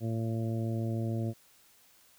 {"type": "harmonic tone", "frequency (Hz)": 113.3, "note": "A#2", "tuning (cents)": -49, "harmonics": [1, 2, 3, 4, 5, 6], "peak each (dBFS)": [-31, -36, -39, -47, -44, -47], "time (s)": [0, 1.34], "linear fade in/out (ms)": 50, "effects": ["white hiss -62 dBFS RMS until 2.18 s"]}